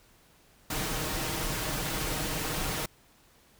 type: noise with comb filter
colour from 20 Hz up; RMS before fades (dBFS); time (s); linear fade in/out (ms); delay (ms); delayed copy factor
pink; -32; 0.7-2.86; 5; 6.4; +0.5
effects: pink hiss -61 dBFS RMS until 3.59 s